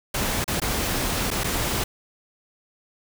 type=noise with dropouts; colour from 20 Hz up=pink; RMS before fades=-25 dBFS; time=0.14-1.84 s; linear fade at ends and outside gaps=5 ms; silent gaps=0.443-0.478 / 0.601-0.617 / 1.305-1.312 / 1.436-1.442 s; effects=none